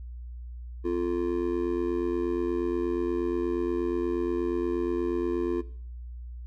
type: tone with amplitude modulation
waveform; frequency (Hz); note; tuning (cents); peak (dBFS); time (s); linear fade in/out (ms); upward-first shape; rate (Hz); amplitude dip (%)
triangle; 347.4; F4; -9; -19; 0.84-5.62; 20; sine; 88.4; 95
effects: noise-tail reverb RT60 0.5 s tail -17 dB re dry + added 60 Hz sine -37 dBFS peak until 6.46 s